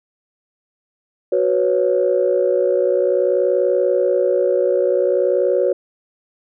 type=chord; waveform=sine; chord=F# suspended fourth; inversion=none; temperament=equal; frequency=370 / 493.9 / 554.4 Hz; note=F#4 / B4 / C#5; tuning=0 / 0 / 0 cents; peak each=-18 / -18 / -17 dBFS; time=1.32-5.73 s; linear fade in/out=5 ms; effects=tanh soft clip ceiling -5 dBFS